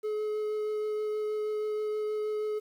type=tone with vibrato; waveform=triangle; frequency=426.1 Hz; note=G#4; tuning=44 cents sharp; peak=-27 dBFS; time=0.03-2.6 s; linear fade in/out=20 ms; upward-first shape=triangle; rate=6.3 Hz; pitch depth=10 cents each way; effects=10-bit